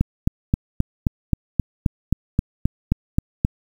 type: click train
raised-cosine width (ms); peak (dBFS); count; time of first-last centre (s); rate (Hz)
5; -4; 14; 0.01-3.449; 3.78
effects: 7-bit